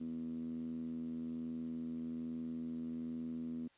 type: tone with band-pass filter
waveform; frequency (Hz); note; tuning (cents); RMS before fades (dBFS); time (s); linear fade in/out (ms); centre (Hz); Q
10% pulse; 81.2; E2; -26; -42; 0-3.68; 10; 240; 7.5
effects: white hiss -69 dBFS RMS until 3.77 s + resampled to 8000 Hz